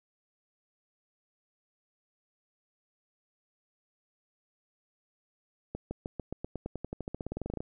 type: accelerating click train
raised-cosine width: 2 ms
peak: -22 dBFS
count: 24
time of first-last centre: 5.75-7.605 s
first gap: 160 ms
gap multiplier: 0.93
effects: none